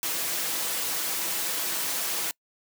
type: noise with comb filter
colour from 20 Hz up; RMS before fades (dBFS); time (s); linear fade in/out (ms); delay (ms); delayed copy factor
white; -29; 0.03-2.31; 0; 6.1; +0.5
effects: noise-tail reverb RT60 0.1 s tail -26 dB re dry + high-pass 200 Hz 12 dB/octave